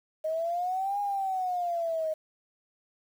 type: exponential two-way sweep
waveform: sine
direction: up then down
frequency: 622.3 to 820 to 622.3 Hz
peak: -27 dBFS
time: 0.24-2.14 s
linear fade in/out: 10 ms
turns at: 1 s
effects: 9-bit